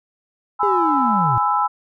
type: chord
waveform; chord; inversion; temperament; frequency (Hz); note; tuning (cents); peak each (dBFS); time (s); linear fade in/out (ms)
sine; E major; first; equal with one note detuned; 830.6 / 1006.2 / 1318.5; G#5 / B5 / E6; 0 / +32 / 0; -20; 0.59-1.68; 20
type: linear sweep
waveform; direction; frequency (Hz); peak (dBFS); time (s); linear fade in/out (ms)
triangle; down; 415.3 to 110.2; -18; 0.63-1.38; 0
effects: none